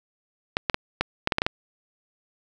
clicks, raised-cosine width 0.3 ms, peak -5 dBFS, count 9, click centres 0.569 / 0.698 / 0.744 / 1.01 / 1.274 / 1.322 / 1.384 / 1.419 / 1.465 s, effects none

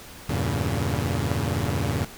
sawtooth chord, E diminished seventh, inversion none, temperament equal with one note detuned, 82.41 / 98 / 116.54 / 140.93 Hz, E2 / G2 / Bb2 / Db3, 0 / 0 / 0 / +29 cents, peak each -25 dBFS, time 0.29-2.05 s, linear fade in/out 5 ms, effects pink hiss -43 dBFS RMS until 2.17 s

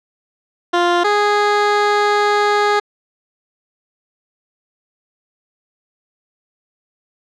15% pulse tone pair in turn, 349.2 / 413.9 Hz, F4 / G#4, 0 / -6 cents, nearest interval minor third, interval 294 cents, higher second, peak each -6 dBFS, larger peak neither, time 0.73-1.04 / 1.04-2.8 s, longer second, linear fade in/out 10 ms, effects low-pass 4000 Hz 12 dB/octave

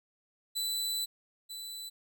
sawtooth tone pair in turn, 3988 / 3988 Hz, B7 / B7, +16 / +16 cents, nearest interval unison, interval 0 cents, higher neither, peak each -28 / -37 dBFS, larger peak first, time 0.55-1.06 / 1.49-1.9 s, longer first, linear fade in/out 20 ms, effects none

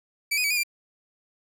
sawtooth tone with pitch steps, 2307 / 2486 / 2286 / 2455 / 2375 Hz, D7 / D#7 / D7 / D#7 / D7, -31 / -2 / -47 / -24 / +19 cents, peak -19 dBFS, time 0.31-0.635 s, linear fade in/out 10 ms, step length 65 ms, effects none

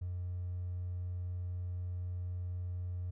triangle tone with hard clipping, 89.6 Hz, F2, 45 cents sharp, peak -36 dBFS, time 0.01-3.11 s, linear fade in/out 10 ms, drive 3 dB, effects none

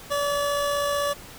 25% pulse tone with amplitude modulation, 574 Hz, D5, 40 cents flat, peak -18 dBFS, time 0.1-1.14 s, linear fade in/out 20 ms, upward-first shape sine, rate 55.7 Hz, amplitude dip 25%, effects pink hiss -43 dBFS RMS until 1.38 s

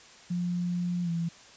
sine tone with pitch glide, 176.3 to 168.05 Hz, F3 to E3, +17 to +34 cents, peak -27 dBFS, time 0.3-1.29 s, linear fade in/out 10 ms, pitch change -83 cents, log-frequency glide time 1.03-1.1 s, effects white hiss -52 dBFS RMS until 1.56 s + resampled to 16000 Hz

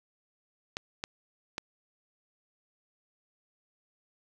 clicks, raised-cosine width 0.2 ms, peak -16 dBFS, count 3, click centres 0.769 / 1.039 / 1.581 s, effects none

